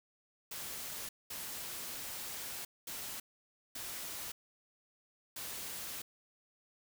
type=noise bursts at uneven times; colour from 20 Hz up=white; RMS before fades=-43 dBFS; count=5; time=0.51-1.09 / 1.3-2.65 / 2.87-3.2 / 3.75-4.32 / 5.36-6.02 s; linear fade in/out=5 ms; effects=none